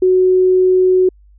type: tone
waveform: sine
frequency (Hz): 370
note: F#4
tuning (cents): 0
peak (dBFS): -8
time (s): 0.02-1.09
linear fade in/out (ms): 5
effects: added 50 Hz sine -43 dBFS peak until 1.38 s